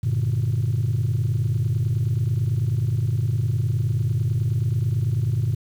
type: chord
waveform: sine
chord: G minor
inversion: none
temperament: just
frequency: 98 / 117.6 / 147 Hz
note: G2 / Bb2 / D3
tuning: 0 / +16 / +2 cents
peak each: -23 / -20 / -25 dBFS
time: 0.03-5.55 s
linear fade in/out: 10 ms
effects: tanh soft clip ceiling -15 dBFS + 8-bit